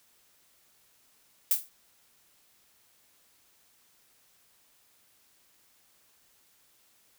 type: noise with exponential decay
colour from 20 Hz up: violet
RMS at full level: -20 dBFS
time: 1.51-1.69 s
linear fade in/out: 2 ms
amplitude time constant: 37 ms
effects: white hiss -65 dBFS RMS until 7.18 s